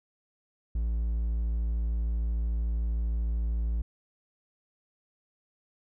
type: tone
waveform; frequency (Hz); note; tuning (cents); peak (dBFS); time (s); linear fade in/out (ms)
triangle; 56.6; A1; +50; -24; 0.75-3.82; 5
effects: none